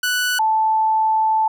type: tone pair in turn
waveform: sawtooth / sine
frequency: 1483 / 877 Hz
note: F#6 / A5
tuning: +4 / -6 cents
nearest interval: major sixth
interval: 910 cents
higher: first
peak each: -14 dBFS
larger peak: neither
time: 0.03-0.39 / 0.39-1.48 s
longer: second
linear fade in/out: 5 ms
effects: none